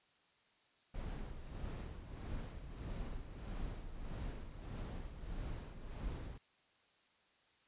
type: noise with tremolo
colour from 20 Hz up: brown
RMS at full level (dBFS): -42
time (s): 0.94-6.38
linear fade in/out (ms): 5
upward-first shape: sine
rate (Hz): 1.6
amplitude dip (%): 60
effects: white hiss -72 dBFS RMS until 7.67 s + resampled to 8000 Hz